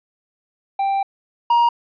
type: tone pair in turn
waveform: triangle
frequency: 786 / 944.9 Hz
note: G5 / A#5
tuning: +4 / +23 cents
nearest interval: minor third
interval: 319 cents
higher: second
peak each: -15 / -10 dBFS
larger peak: second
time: 0.79-1.03 / 1.5-1.69 s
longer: first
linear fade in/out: 5 ms
effects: resampled to 11025 Hz